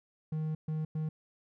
triangle tone bursts at uneven times, 156.1 Hz, D#3, 6 cents sharp, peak -29 dBFS, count 3, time 0.32-0.55 / 0.68-0.85 / 0.95-1.09 s, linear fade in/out 5 ms, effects none

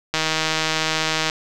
click train, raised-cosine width 0.2 ms, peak -3 dBFS, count 184, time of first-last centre 0.14-1.298 s, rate 158 Hz, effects none

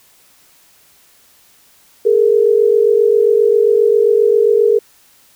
sine tone pair together, 415.3 / 462.8 Hz, G#4 / A#4, 0 / -13 cents, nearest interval major second, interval 187 cents, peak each -11 dBFS, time 2.05-4.79 s, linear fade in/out 10 ms, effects white hiss -50 dBFS RMS until 5.35 s

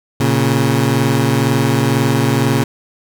20% pulse tone pair together, 116.54 / 138.59 Hz, A#2 / C#3, 0 / 0 cents, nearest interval minor third, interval 300 cents, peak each -10 dBFS, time 0.2-2.64 s, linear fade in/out 5 ms, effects none

